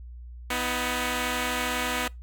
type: tone pair together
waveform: 5% pulse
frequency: 248.4 / 318.6 Hz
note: B3 / D#4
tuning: +10 / +41 cents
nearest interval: major third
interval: 431 cents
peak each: -16 / -20 dBFS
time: 0.5-2.08 s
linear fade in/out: 5 ms
effects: noise-tail reverb RT60 0.2 s tail -23 dB re dry + added 60 Hz sine -39 dBFS peak until 2.22 s